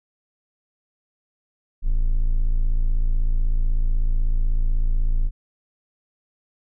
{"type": "tone", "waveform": "triangle", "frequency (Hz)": 28.06, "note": "A0", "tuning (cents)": 35, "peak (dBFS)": -14, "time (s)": [1.82, 5.31], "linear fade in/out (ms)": 50, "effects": []}